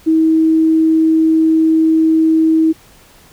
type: tone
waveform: sine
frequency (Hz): 320.1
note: D#4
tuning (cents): +49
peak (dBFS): -8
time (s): 0.06-2.73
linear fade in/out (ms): 20
effects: pink hiss -45 dBFS RMS until 3.32 s